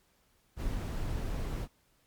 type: noise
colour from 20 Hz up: brown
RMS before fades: -34 dBFS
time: 0.56-1.68 s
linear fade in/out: 50 ms
effects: pink hiss -70 dBFS RMS until 2.06 s + MP3 96 kbps